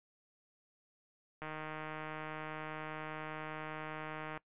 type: click train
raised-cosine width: 0.5 ms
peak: -28 dBFS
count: 459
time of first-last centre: 1.42-4.375 s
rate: 155 Hz
effects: noise-tail reverb RT60 0.1 s tail -21 dB re dry + resampled to 8000 Hz